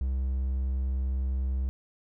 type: tone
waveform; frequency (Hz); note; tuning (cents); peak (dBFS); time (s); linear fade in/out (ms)
triangle; 65.41; C2; 0; -24; 0.01-1.69; 0
effects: none